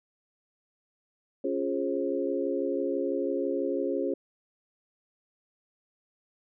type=chord; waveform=sine; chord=Db major seventh; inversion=none; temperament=equal with one note detuned; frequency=277.2 / 349.2 / 415.3 / 535.5 Hz; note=Db4 / F4 / Ab4 / C5; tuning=0 / 0 / 0 / +40 cents; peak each=-32 dBFS; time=1.44-4.14 s; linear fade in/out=5 ms; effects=none